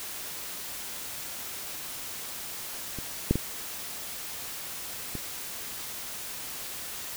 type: clicks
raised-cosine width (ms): 3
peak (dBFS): -23 / -8 / -14 / -21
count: 4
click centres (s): 2.987 / 3.31 / 3.356 / 5.153
effects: white hiss -38 dBFS RMS until 7.16 s